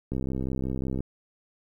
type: click train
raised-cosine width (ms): 3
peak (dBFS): -18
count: 59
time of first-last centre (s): 0.12-1.005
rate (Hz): 65.5
effects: 10-bit